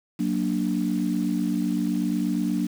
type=chord; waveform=sine; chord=Gb augmented; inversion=none; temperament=equal; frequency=185 / 233.1 / 293.7 Hz; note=Gb3 / Bb3 / D4; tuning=0 / 0 / 0 cents; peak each=-26 dBFS; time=0.19-2.67 s; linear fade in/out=10 ms; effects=tanh soft clip ceiling -12 dBFS + 7-bit